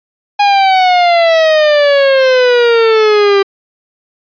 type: exponential sweep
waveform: 45% pulse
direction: down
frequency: 824 to 392 Hz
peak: -6 dBFS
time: 0.39-3.43 s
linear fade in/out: 10 ms
effects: resampled to 11025 Hz